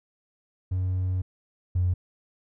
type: tone pair in turn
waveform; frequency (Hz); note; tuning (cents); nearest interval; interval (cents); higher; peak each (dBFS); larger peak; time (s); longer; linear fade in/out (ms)
triangle; 92.5 / 89.66; F#2 / F2; 0 / +46; minor second; 54; first; -21 / -17; second; 0.71-1.22 / 1.75-1.94; first; 10
effects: tanh soft clip ceiling -18 dBFS